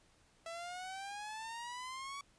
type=exponential sweep; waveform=sawtooth; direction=up; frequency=659.3 to 1136 Hz; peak=-39 dBFS; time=0.46-2.21 s; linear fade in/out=2 ms; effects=pink hiss -69 dBFS RMS until 2.38 s + resampled to 22050 Hz